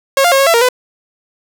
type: tone with pitch steps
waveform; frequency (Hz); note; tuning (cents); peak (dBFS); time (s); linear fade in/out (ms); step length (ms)
sawtooth; 545 / 700 / 542 / 548 / 669 / 466.6 / 502; C#5 / F5 / C#5 / C#5 / E5 / A#4 / B4; -29 / +4 / -39 / -20 / +25 / +2 / +28; -4; 0.17-0.688; 2; 74
effects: none